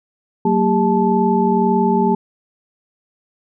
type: tone cluster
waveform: sine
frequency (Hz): 187.3 / 229.2 / 400 / 872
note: F#3 / A#3 / G4 / A5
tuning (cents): +21 / -29 / +35 / -16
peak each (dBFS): -18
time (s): 0.45-2.15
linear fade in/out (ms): 5
effects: none